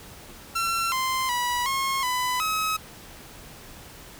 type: tone with pitch steps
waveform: sawtooth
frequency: 1354 / 1042 / 976 / 1080 / 1000 / 1278 Hz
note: E6 / C6 / B5 / C#6 / B5 / D#6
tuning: +46 / -7 / -21 / -45 / +21 / +46 cents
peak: -20 dBFS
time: 0.55-2.77 s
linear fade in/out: 10 ms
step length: 370 ms
effects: pink hiss -45 dBFS RMS until 4.19 s